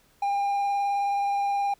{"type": "tone with vibrato", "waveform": "triangle", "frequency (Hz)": 803, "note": "G5", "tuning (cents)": 41, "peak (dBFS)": -21, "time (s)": [0.22, 1.74], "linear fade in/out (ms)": 5, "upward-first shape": "sine", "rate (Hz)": 19, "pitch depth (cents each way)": 12, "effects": ["pink hiss -62 dBFS RMS until 1.79 s"]}